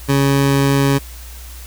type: tone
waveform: 20% pulse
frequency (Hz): 138.7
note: C#3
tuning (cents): +1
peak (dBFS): -7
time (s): 0.08-0.99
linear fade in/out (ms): 20
effects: added 60 Hz sine -32 dBFS peak until 1.66 s + white hiss -39 dBFS RMS until 1.66 s